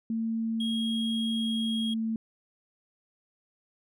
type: tone with pitch glide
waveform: sine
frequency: 225.6 to 223.7 Hz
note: A3 to A3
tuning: +44 to +29 cents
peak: -27 dBFS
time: 0.1-2.16 s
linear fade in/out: 2 ms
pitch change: -15 cents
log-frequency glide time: 1.32-1.89 s
type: tone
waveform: triangle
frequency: 3278 Hz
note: G#7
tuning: 23 cents flat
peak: -31 dBFS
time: 0.6-1.94 s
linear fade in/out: 5 ms
effects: none